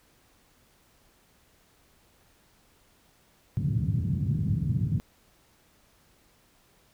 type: band-pass noise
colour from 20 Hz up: pink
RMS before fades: -27 dBFS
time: 3.57-5 s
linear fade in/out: 0 ms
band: 100 to 170 Hz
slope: 24 dB/octave
effects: pink hiss -63 dBFS RMS until 6.93 s